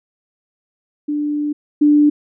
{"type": "tone pair in turn", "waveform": "sine", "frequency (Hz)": [295.4, 295.4], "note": ["D4", "D4"], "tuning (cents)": [10, 10], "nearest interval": "unison", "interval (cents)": 0, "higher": "neither", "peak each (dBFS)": [-17, -8], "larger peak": "second", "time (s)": [[1.08, 1.53], [1.81, 2.1]], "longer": "first", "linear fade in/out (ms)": 10, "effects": []}